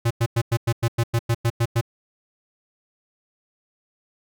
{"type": "tone bursts", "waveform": "square", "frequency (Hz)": 116.54, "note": "A#2", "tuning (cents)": 0, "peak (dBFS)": -18, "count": 12, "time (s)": [0.05, 1.812], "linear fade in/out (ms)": 10, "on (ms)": 57, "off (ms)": 98, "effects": []}